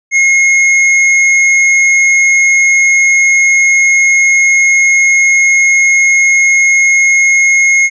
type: tone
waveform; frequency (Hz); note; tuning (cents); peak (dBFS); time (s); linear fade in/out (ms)
square; 2156; C#7; -49; -6; 0.11-7.9; 50
effects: resampled to 16000 Hz